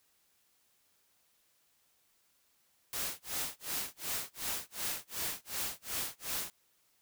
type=noise with tremolo; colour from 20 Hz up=white; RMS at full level=-35 dBFS; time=2.93-6.5 s; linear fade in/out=0 ms; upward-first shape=sine; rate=2.7 Hz; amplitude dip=100%; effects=white hiss -72 dBFS RMS until 7.01 s